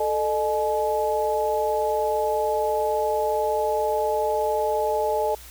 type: tone cluster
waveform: sine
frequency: 437.9 / 609 / 849 Hz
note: A4 / D#5 / G#5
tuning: -8 / -37 / +38 cents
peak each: -25 dBFS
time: 0-5.35 s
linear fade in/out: 5 ms
effects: added 60 Hz sine -45 dBFS peak until 5.5 s + white hiss -45 dBFS RMS until 5.5 s